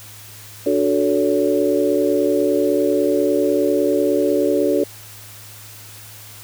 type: chord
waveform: sine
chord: D major seventh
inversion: none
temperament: equal with one note detuned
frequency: 293.7 / 370 / 440 / 566 Hz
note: D4 / F#4 / A4 / C#5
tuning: 0 / 0 / 0 / +36 cents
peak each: -20 dBFS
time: 0.66-4.84 s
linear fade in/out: 5 ms
effects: added 105 Hz sine -43 dBFS peak until 6.43 s + white hiss -40 dBFS RMS until 6.43 s